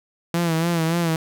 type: tone with vibrato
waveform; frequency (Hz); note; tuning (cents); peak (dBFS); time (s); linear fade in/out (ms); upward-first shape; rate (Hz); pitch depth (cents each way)
sawtooth; 166.6; E3; +19; -15; 0.34-1.16; 2; sine; 3.5; 64
effects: none